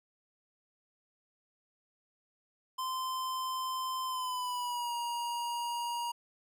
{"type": "tone with pitch glide", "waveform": "square", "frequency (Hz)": [1035, 949.1], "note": ["C6", "A#5"], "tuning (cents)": [-19, 31], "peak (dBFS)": -34, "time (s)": [2.78, 6.12], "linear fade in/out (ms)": 10, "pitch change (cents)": -150, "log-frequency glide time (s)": [4.05, 4.94], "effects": []}